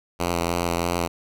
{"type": "tone with vibrato", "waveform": "5% pulse", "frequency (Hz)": 86, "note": "F2", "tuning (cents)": -26, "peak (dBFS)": -11, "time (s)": [0.19, 1.08], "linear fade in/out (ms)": 20, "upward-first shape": "square", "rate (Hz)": 3.1, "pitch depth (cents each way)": 16, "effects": []}